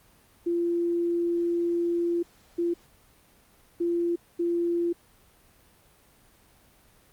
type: tone bursts at uneven times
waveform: sine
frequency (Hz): 343.3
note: F4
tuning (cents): -30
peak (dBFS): -23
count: 4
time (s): 0.46-2.23 / 2.58-2.74 / 3.8-4.16 / 4.39-4.93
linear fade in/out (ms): 10
effects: pink hiss -59 dBFS RMS until 7.12 s + Opus 32 kbps